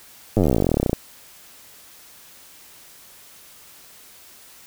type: slowing click train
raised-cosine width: 2 ms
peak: -5 dBFS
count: 30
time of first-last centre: 0.37-0.931 s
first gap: 9 ms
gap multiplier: 1.05
effects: white hiss -47 dBFS RMS until 4.66 s